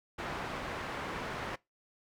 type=low-pass noise; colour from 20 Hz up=white; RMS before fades=-39 dBFS; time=0.18-1.56 s; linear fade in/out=10 ms; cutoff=1500 Hz; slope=12 dB/octave; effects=noise-tail reverb RT60 0.2 s tail -22 dB re dry